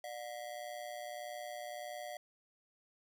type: ring-modulated tone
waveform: square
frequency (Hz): 659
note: E5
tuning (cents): -1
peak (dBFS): -40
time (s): 0.04-2.17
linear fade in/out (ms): 0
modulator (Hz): 60.8
effects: none